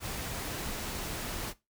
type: noise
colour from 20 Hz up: pink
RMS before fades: -37 dBFS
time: 0-1.54 s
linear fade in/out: 50 ms
effects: noise-tail reverb RT60 0.2 s tail -17 dB re dry